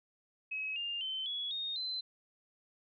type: tone with pitch steps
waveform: sine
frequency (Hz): 2558 / 2806 / 3077 / 3375 / 3702 / 4061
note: D#7 / F7 / G7 / G#7 / A#7 / B7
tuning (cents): +47 / +8 / -33 / +27 / -13 / +48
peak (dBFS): -35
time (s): 0.51-2.01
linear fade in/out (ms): 10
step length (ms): 250
effects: none